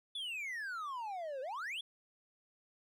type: exponential two-way sweep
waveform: triangle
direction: down then up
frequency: 3520 to 505 to 3520 Hz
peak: -37 dBFS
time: 0.15-1.81 s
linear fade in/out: 5 ms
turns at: 1.41 s
effects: none